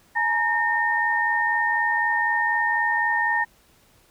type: tone cluster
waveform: sine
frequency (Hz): 851 / 935 / 1830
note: G#5 / A#5 / A#6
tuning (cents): +42 / +5 / -32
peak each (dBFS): -27 / -26 / -21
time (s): 0.15-3.45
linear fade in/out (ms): 20
effects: pink hiss -58 dBFS RMS until 4.1 s